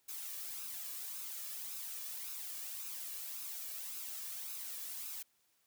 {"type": "noise with flanger", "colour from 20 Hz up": "blue", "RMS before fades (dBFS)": -44, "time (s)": [0.08, 5.23], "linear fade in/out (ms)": 10, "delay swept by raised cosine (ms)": [0.77, 1.76], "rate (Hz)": 1.8, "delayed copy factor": 0.5, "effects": ["white hiss -75 dBFS RMS until 5.66 s", "high-pass 60 Hz 12 dB/octave"]}